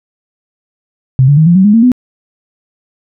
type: tone with pitch steps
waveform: sine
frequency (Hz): 130.81 / 143.48 / 157.37 / 172.6 / 189.32 / 207.6 / 227.8 / 249.8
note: C3 / D3 / D#3 / F3 / F#3 / G#3 / A#3 / B3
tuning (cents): 0 / -40 / +20 / -20 / +40 / 0 / -40 / +20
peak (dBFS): -3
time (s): 1.19-1.918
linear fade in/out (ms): 0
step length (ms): 91
effects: none